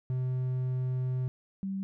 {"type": "tone pair in turn", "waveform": ["triangle", "sine"], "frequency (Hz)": [128, 193.68], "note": ["C3", "G3"], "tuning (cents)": [-38, -21], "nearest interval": "perfect fifth", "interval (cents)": 717, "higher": "second", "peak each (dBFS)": [-26, -31], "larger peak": "first", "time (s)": [[0.1, 1.28], [1.63, 1.83]], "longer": "first", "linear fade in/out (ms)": 0, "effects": []}